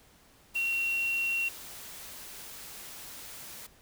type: tone in noise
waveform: sine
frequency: 2737 Hz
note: F7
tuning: 36 cents flat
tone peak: -27 dBFS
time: 0.55-1.49 s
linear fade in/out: 10 ms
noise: white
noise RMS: -45 dBFS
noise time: 0.54-3.67 s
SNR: +15 dB
effects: pink hiss -60 dBFS RMS until 3.81 s